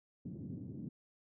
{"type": "band-pass noise", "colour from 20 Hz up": "pink", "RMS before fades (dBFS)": -45, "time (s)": [0.25, 0.89], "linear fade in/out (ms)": 5, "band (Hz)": [120, 280], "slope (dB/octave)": 24, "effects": []}